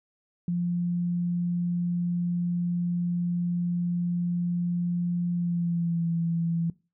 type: tone with pitch glide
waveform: sine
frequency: 174.61 to 167.5 Hz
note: F3 to E3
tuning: 0 to +28 cents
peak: -24 dBFS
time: 0.48-6.7 s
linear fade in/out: 2 ms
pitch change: -72 cents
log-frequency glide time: 5.33-6.08 s
effects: noise-tail reverb RT60 0.3 s tail -21 dB re dry